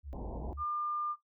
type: exponential two-way sweep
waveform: sine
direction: down then up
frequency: 76.7 to 51.91 to 76.7 Hz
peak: -40 dBFS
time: 0.03-0.65 s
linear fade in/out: 50 ms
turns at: 0.24 s
type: low-pass noise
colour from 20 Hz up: pink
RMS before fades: -42 dBFS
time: 0.13-0.53 s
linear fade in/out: 0 ms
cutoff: 970 Hz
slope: 96 dB/octave
type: tone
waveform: sine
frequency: 1200 Hz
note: D6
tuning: 37 cents sharp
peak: -32 dBFS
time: 0.57-1.16 s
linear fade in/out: 50 ms
effects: noise-tail reverb RT60 0.2 s tail -23 dB re dry